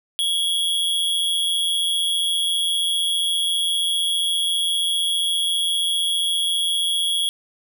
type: tone with amplitude modulation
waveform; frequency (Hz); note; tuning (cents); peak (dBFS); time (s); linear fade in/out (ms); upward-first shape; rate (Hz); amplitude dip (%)
square; 3322; G#7; 0; -17; 0.19-7.29; 0; sine; 175; 55
effects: none